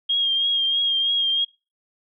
sine tone with vibrato, 3239 Hz, G#7, 44 cents flat, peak -18 dBFS, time 0.09-1.45 s, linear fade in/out 10 ms, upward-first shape triangle, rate 3.1 Hz, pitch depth 39 cents each way, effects noise-tail reverb RT60 0.3 s tail -25 dB re dry

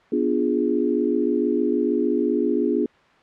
sine chord, B diminished seventh, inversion none, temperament equal, 246.9 / 293.7 / 349.2 / 415.3 Hz, B3 / D4 / F4 / Ab4, 0 / 0 / 0 / 0 cents, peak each -24 dBFS, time 0.12-2.86 s, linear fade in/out 5 ms, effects white hiss -54 dBFS RMS until 3.22 s + low-pass 2000 Hz 12 dB/octave

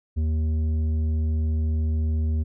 sine tone with tanh clipping, 78.5 Hz, D#2, 16 cents sharp, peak -22 dBFS, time 0.16-2.44 s, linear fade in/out 20 ms, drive 8 dB, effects none

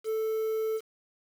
triangle tone with quantisation, 440 Hz, A4, in tune, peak -25 dBFS, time 0.04-0.81 s, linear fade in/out 50 ms, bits 8, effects none

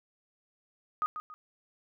sine tone with echo, 1244.5 Hz, D#6, in tune, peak -26 dBFS, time 1.02-1.06 s, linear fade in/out 0 ms, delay 140 ms, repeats 2, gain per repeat -9 dB, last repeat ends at 1.34 s, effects none

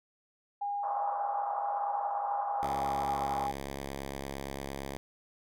sine tone, 812 Hz, G#5, 39 cents flat, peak -31 dBFS, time 0.61-3.52 s, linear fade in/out 10 ms
pink band-pass noise, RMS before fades -38 dBFS, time 0.83-3.47 s, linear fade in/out 5 ms, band 620 to 1200 Hz, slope 48 dB/octave
5% pulse tone with pitch glide, 69.3 to 68.74 Hz, C#2 to C#2, 0 to -14 cents, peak -26 dBFS, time 2.63-4.97 s, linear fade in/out 0 ms, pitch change -14 cents, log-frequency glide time 3.17-3.98 s
effects none

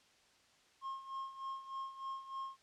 triangle tone with tremolo, 1074 Hz, C6, 45 cents sharp, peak -37 dBFS, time 0.81-2.57 s, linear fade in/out 50 ms, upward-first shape sine, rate 3.3 Hz, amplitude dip 75%, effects white hiss -68 dBFS RMS until 2.62 s + low-pass 6000 Hz 12 dB/octave

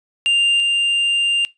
triangle tone pair in turn, 2794 / 2794 Hz, F7 / F7, 0 / 0 cents, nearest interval unison, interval 0 cents, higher neither, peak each -11 / -13 dBFS, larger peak first, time 0.26-0.6 / 0.6-1.45 s, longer second, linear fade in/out 0 ms, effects noise-tail reverb RT60 0.2 s tail -20 dB re dry + resampled to 22050 Hz

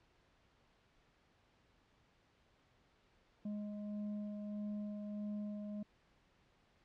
sine tone with frequency modulation, 207.7 Hz, G#3, in tune, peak -40 dBFS, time 3.45-5.83 s, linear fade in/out 5 ms, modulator 417 Hz, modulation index 0.44, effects pink hiss -72 dBFS RMS until 6.84 s + low-pass 4000 Hz 12 dB/octave

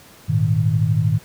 sine chord, Ab suspended second, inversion none, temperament equal, 103.83 / 116.54 / 155.56 Hz, Ab2 / Bb2 / Eb3, 0 / 0 / 0 cents, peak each -19 dBFS, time 0.28-1.19 s, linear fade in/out 20 ms, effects pink hiss -46 dBFS RMS until 1.24 s + high-pass 60 Hz 12 dB/octave

